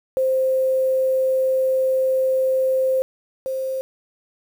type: tone pair in turn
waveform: sine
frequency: 523.3 / 526.6 Hz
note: C5 / C5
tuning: 0 / +11 cents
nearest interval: unison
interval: 11 cents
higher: second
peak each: -16 / -22 dBFS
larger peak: first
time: 0.17-3.02 / 3.46-3.81 s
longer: first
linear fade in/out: 0 ms
effects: 7-bit